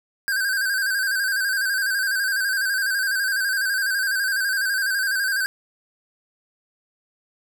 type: tone with vibrato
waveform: square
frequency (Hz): 1568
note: G6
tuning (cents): 0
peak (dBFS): -21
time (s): 0.28-5.46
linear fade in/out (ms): 0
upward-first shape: square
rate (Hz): 12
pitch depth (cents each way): 51
effects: none